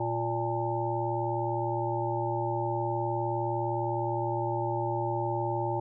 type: harmonic tone with a mistuned harmonic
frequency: 116.54 Hz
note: A#2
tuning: in tune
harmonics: 1 / 3 / 5 / 7 / 8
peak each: -33 / -33 / -36 / -34 / -34 dBFS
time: 0-5.8 s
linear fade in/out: 5 ms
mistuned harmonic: 8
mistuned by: -70 cents
effects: none